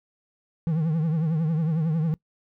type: tone with vibrato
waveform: triangle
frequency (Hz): 160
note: D#3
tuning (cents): +49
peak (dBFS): -19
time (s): 0.67-2.14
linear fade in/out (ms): 0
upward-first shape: triangle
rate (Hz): 11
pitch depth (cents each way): 120
effects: noise-tail reverb RT60 0.1 s tail -23 dB re dry